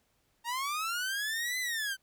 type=linear two-way sweep; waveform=sawtooth; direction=up then down; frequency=914 to 2041 to 1522 Hz; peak=-28 dBFS; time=0.44-1.97 s; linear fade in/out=50 ms; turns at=1.59 s; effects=pink hiss -73 dBFS RMS until 2.02 s